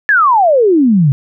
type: exponential sweep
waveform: sine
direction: down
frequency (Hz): 1760 to 130.81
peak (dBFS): -6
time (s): 0.09-1.12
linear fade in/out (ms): 0
effects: none